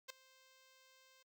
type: tone with ADSR envelope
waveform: 5% pulse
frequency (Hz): 523.3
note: C5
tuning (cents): 0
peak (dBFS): -31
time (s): 0.08-1.23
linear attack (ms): 21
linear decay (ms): 4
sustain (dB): -23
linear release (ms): 8
effects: noise-tail reverb RT60 0.1 s tail -26 dB re dry